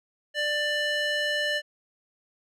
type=tone with band-pass filter; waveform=square; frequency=592 Hz; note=D5; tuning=14 cents sharp; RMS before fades=-27 dBFS; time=0.34-1.62 s; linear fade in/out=50 ms; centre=2400 Hz; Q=1.5; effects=none